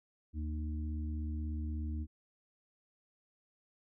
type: harmonic tone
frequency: 76.5 Hz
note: D#2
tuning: 29 cents flat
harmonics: 1 / 3 / 4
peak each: -35 / -45 / -47 dBFS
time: 0.33-2.07 s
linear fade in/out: 50 ms
effects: none